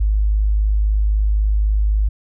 sine tone, 51.91 Hz, G#1, in tune, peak -13 dBFS, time 0-2.09 s, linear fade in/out 10 ms, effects none

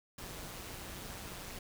pink noise with amplitude modulation, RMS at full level -43 dBFS, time 0.18-1.59 s, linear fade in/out 5 ms, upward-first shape sine, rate 187 Hz, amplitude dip 55%, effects none

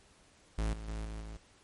45% pulse tone with level steps, 53.9 Hz, A1, 35 cents flat, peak -30 / -41 / -36 / -39 / -42 dBFS, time 0.58-1.37 s, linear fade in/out 5 ms, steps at 0.73 / 0.88 / 1.05 / 1.21 s, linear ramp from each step 2 ms, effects pink hiss -63 dBFS RMS until 1.63 s + MP3 48 kbps

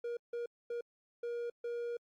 triangle tone bursts at uneven times, 474.5 Hz, A#4, 31 cents sharp, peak -34 dBFS, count 5, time 0.04-0.17 / 0.33-0.46 / 0.7-0.81 / 1.23-1.5 / 1.64-1.97 s, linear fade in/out 5 ms, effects AAC 64 kbps

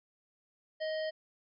harmonic tone, 627 Hz, D#5, 13 cents sharp, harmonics 1 / 3 / 5 / 7 / 8, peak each -33 / -43 / -47 / -50 / -51 dBFS, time 0.8-1.11 s, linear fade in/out 20 ms, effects none

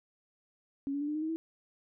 sine tone with pitch steps, 277.2 / 284.7 / 292.3 / 300.2 / 308.3 / 316.6 / 325.1 Hz, C#4 / C#4 / D4 / D4 / D#4 / D#4 / E4, 0 / +46 / -8 / +38 / -16 / +30 / -24 cents, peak -31 dBFS, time 0.87-1.36 s, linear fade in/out 0 ms, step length 70 ms, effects none

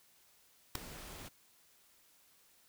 pink noise with ADSR envelope, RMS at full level -30 dBFS, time 0.75-1.29 s, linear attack 4 ms, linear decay 4 ms, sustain -19 dB, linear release 14 ms, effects white hiss -67 dBFS RMS until 2.68 s

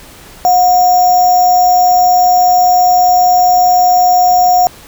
sine tone with sample-and-hold, 725 Hz, F#5, 35 cents flat, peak -5 dBFS, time 0.45-4.67 s, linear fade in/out 0 ms, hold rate 6300 Hz, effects pink hiss -36 dBFS RMS until 4.87 s

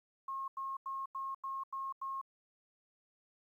sine tone bursts, 1079 Hz, C#6, 47 cents flat, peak -37 dBFS, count 7, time 0.28-2.214 s, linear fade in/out 5 ms, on 200 ms, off 89 ms, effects 12-bit

